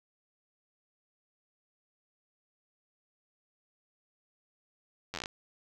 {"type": "slowing click train", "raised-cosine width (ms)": 0.2, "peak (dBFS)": -19, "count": 9, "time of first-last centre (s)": [5.14, 5.259], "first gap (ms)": 10, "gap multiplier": 1.11, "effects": []}